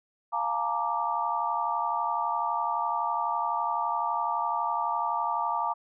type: chord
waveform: sine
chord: Bb major seventh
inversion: second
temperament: equal with one note detuned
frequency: 698.5 / 860.4 / 932.3 / 1174.7 Hz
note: F5 / A5 / Bb5 / D6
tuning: 0 / -39 / 0 / 0 cents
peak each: -34 / -33 / -29 / -31 dBFS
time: 0.32-5.74 s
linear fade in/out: 20 ms
effects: none